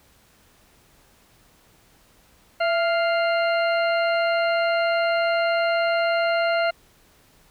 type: harmonic tone with a mistuned harmonic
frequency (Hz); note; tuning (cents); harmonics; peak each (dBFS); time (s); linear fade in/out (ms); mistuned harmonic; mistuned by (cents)
698.5; F5; 0; 1 / 2 / 3 / 4 / 6; -20 / -26 / -30 / -32 / -36; 2.6-6.71; 10; 1; -70
effects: pink hiss -57 dBFS RMS until 7.5 s